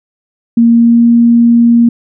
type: tone with pitch glide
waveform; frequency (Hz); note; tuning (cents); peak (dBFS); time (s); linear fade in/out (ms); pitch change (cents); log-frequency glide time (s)
sine; 232.7 to 234.9; A#3 to A#3; -3 to +13; -3; 0.57-1.89; 5; +16; 0.68-1.07
effects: none